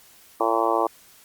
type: harmonic tone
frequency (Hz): 113.6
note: A#2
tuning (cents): -44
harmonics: 3 / 4 / 5 / 6 / 7 / 8 / 9 / 10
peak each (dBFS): -27 / -27 / -27 / -27 / -27 / -27 / -27 / -27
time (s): 0.4-0.87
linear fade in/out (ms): 5
effects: white hiss -52 dBFS RMS until 1.24 s + Opus 48 kbps